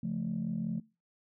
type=chord; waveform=sine; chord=Db augmented; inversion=none; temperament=equal; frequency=138.59 / 174.61 / 220 Hz; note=Db3 / F3 / A3; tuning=0 / 0 / 0 cents; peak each=-40 / -34 / -34 dBFS; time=0.03-0.8 s; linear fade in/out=5 ms; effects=noise-tail reverb RT60 0.3 s tail -23 dB re dry + tanh soft clip ceiling -25 dBFS